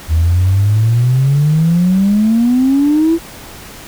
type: exponential sweep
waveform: sine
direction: up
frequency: 77.78 to 338.7 Hz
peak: -7 dBFS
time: 0.08-3.19 s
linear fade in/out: 50 ms
effects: tanh soft clip ceiling -4 dBFS + pink hiss -33 dBFS RMS until 3.87 s